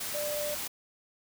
sine tone in noise, 592 Hz, D5, 14 cents sharp, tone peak -32 dBFS, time 0.14-0.55 s, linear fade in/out 10 ms, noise white, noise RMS -36 dBFS, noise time 0-0.68 s, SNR +1 dB, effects none

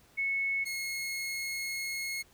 sine / sawtooth tone pair in turn, 2200 / 2166 Hz, C#7 / C#7, -14 / -41 cents, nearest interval unison, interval 27 cents, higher first, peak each -28 / -30 dBFS, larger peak first, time 0.17-0.65 / 0.65-2.23 s, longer second, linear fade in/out 20 ms, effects pink hiss -62 dBFS RMS until 2.33 s

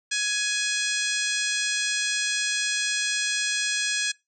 harmonic tone, 836 Hz, G#5, 11 cents sharp, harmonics 2 / 3 / 4 / 5 / 6 / 7 / 8 / 9 / 10, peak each -29 / -31 / -32 / -33 / -34 / -34 / -35 / -36 / -36 dBFS, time 0.11-4.12 s, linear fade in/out 10 ms, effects noise-tail reverb RT60 0.2 s tail -22 dB re dry

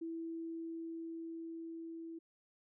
sine tone with level ramp, 329.4 Hz, E4, 1 cent flat, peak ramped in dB -39 to -44 dBFS, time 0.01-2.19 s, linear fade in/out 10 ms, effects none

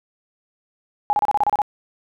sine tone bursts, 830.6 Hz, G#5, in tune, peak -14 dBFS, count 9, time 1.1-1.618 s, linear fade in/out 0 ms, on 30 ms, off 31 ms, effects none

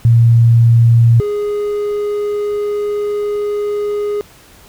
sine / triangle tone pair in turn, 116.5 / 414 Hz, A#2 / G#4, -1 / -5 cents, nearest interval octave + minor seventh, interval 2196 cents, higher second, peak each -5 / -13 dBFS, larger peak first, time 0.05-1.2 / 1.2-4.21 s, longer second, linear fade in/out 0 ms, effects pink hiss -43 dBFS RMS until 4.68 s

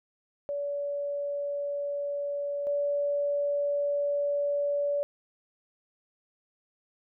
sine tone pair in turn, 572 / 574.3 Hz, D5 / D5, -46 / -39 cents, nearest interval unison, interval 7 cents, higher second, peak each -29 / -25 dBFS, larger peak second, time 0.49-2.67 / 2.67-5.03 s, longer second, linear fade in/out 0 ms, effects none

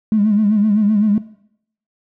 triangle tone with vibrato, 210 Hz, G#3, 19 cents sharp, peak -7 dBFS, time 0.12-1.18 s, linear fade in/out 2 ms, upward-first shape sine, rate 7.8 Hz, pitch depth 75 cents each way, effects noise-tail reverb RT60 0.7 s tail -22 dB re dry + tanh soft clip ceiling -9 dBFS

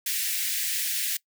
white high-pass noise, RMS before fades -28 dBFS, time 0.06-1.17 s, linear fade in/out 5 ms, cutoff 1700 Hz, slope 48 dB/octave, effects noise-tail reverb RT60 0.1 s tail -22 dB re dry

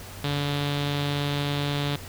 sawtooth tone with low-pass filter, 143.8 Hz, D3, 36 cents flat, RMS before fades -27 dBFS, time 0.24-1.96 s, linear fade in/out 0 ms, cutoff 3700 Hz, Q 4.1, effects added 94 Hz sine -42 dBFS peak until 2.08 s + pink hiss -42 dBFS RMS until 2.08 s

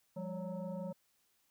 sine tone with frequency modulation, 174.61 Hz, F3, in tune, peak -38 dBFS, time 0.16-0.93 s, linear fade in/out 10 ms, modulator 375 Hz, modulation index 1.3, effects white hiss -75 dBFS RMS until 1.5 s

